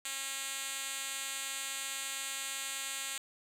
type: tone with band-pass filter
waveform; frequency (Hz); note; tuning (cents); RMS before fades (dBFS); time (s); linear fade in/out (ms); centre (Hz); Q
5% pulse; 271.5; C#4; -36; -39; 0.05-3.18; 2; 7400; 0.97
effects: none